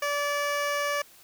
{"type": "tone with notch filter", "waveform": "15% pulse", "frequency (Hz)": 578, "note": "D5", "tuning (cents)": -28, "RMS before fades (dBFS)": -28, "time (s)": [0.02, 1.02], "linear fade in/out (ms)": 5, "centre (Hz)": 11000, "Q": 1.4, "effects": ["white hiss -54 dBFS RMS until 1.23 s"]}